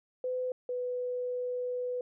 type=tone pair in turn; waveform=sine; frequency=506 / 496.2 Hz; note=B4 / B4; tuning=+42 / +8 cents; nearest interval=unison; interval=34 cents; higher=first; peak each=-30 / -31 dBFS; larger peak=first; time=0.24-0.52 / 0.69-2.01 s; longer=second; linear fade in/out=2 ms; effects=none

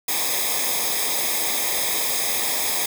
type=noise with comb filter; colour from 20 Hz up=white; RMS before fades=-23 dBFS; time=0.08-2.86 s; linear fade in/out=5 ms; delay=0.69 ms; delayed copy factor=-0.9; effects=none

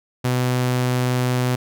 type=tone; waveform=sawtooth; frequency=125.5 Hz; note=B2; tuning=28 cents sharp; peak=-14 dBFS; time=0.24-1.56 s; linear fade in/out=10 ms; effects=none

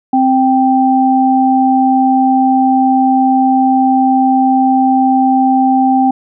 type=tone pair together; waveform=sine; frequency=261.6 / 783.9 Hz; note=C4 / G5; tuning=0 / 0 cents; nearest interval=octave + perfect fifth; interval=1900 cents; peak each=-10 dBFS; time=0.13-6.11 s; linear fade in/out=5 ms; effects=none

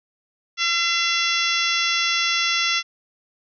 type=harmonic tone; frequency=680 Hz; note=F5; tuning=46 cents flat; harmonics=2 / 3 / 4 / 5 / 6 / 7 / 8 / 9; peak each=-27 / -25 / -25 / -25 / -31 / -31 / -28 / -31 dBFS; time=0.57-2.83 s; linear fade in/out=50 ms; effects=none

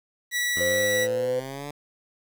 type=tone; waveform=sawtooth; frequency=1946 Hz; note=B6; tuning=26 cents flat; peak=-20 dBFS; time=0.31-1.08 s; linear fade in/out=50 ms
type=linear sweep; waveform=10% pulse; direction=up; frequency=84.2 to 146.83 Hz; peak=-25 dBFS; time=0.56-1.71 s; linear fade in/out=5 ms
type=tone with pitch glide; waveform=sine; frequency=523.3 to 508.1 Hz; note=C5 to B4; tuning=0 to +49 cents; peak=-23 dBFS; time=0.6-1.4 s; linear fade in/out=10 ms; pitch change=-51 cents; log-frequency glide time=0.78-0.98 s
effects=9-bit

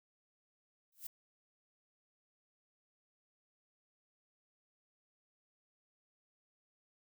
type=noise with exponential growth; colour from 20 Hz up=violet; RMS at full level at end=-40 dBFS; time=0.92-1.07 s; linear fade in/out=5 ms; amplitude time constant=31 ms; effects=none

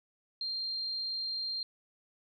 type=tone; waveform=sine; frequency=4186 Hz; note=C8; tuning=in tune; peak=-33 dBFS; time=0.41-1.63 s; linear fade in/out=2 ms; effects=none

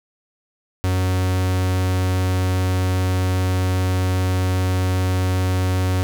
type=tone; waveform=45% pulse; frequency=92.5 Hz; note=F#2; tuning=in tune; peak=-17 dBFS; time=0.84-6.03 s; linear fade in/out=0 ms; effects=none

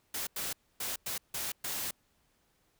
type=noise bursts at uneven times; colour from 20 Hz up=white; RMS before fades=-36 dBFS; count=6; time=0.14-0.27 / 0.36-0.53 / 0.8-0.96 / 1.06-1.18 / 1.34-1.52 / 1.64-1.91 s; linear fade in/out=5 ms; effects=pink hiss -72 dBFS RMS until 2.79 s

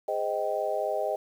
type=chord; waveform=sine; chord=Ab major seventh; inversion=none; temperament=just; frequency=415.3 / 519.1 / 623 / 778.7 Hz; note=Ab4 / C5 / Eb5 / G5; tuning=0 / -14 / +2 / -12 cents; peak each=-34 / -33 / -29 / -33 dBFS; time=0.08-1.16 s; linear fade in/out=5 ms; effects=9-bit

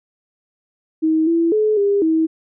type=tone with pitch steps; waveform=sine; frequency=317.1 / 333.6 / 428.6 / 402.9 / 320.8 Hz; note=D#4 / E4 / A4 / G4 / E4; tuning=+33 / +21 / -45 / +48 / -47 cents; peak=-13 dBFS; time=1.02-2.27 s; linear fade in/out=20 ms; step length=250 ms; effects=none

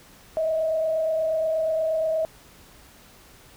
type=tone with frequency modulation; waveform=sine; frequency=638 Hz; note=D#5; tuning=43 cents sharp; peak=-21 dBFS; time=0.37-2.25 s; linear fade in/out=0 ms; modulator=28.4 Hz; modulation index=0.49; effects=pink hiss -51 dBFS RMS until 3.56 s

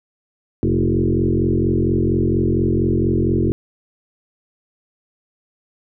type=tone with frequency modulation; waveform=sine; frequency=225.1 Hz; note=A3; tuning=40 cents sharp; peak=-14 dBFS; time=0.63-3.52 s; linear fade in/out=0 ms; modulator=44.3 Hz; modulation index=3.8; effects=none

